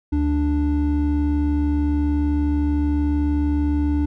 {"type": "tone pair together", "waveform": "triangle", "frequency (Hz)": [73.42, 293.7], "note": ["D2", "D4"], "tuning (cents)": [0, 0], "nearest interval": "2 octaves", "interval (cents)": 2400, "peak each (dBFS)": -18, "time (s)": [0.12, 4.06], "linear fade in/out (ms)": 10, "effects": []}